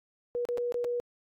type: tone with dropouts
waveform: sine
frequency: 483.2 Hz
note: B4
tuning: 38 cents flat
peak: -28 dBFS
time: 0.35-1 s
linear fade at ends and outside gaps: 0 ms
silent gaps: 0.452-0.488 / 0.574-0.581 / 0.722-0.743 / 0.843-0.847 s
effects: AAC 48 kbps